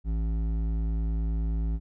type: tone with hard clipping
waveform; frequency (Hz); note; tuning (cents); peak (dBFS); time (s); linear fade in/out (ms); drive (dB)
sine; 54.8; A1; -6; -27; 0.04-1.8; 50; 10
effects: none